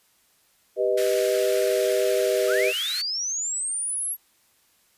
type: chord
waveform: sine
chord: G augmented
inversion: none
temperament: equal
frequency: 392 / 493.9 / 622.3 Hz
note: G4 / B4 / D#5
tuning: 0 / 0 / 0 cents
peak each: -24 dBFS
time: 0.76-2.73 s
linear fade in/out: 50 ms
type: high-pass noise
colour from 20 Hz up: pink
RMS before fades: -34 dBFS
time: 0.97-3.02 s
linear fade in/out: 10 ms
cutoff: 1400 Hz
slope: 48 dB/octave
type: linear sweep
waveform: sine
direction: up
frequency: 1176 to 11530 Hz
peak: -25 dBFS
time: 2.47-4.17 s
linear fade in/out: 50 ms
effects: white hiss -63 dBFS RMS until 4.97 s + resampled to 32000 Hz